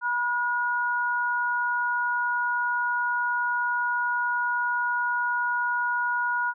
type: tone pair together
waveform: sine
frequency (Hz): 971 / 1441.5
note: B5 / F#6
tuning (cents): -30 / -46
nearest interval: perfect fifth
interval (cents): 684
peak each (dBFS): -27 / -25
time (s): 0.01-6.54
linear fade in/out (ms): 50
effects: none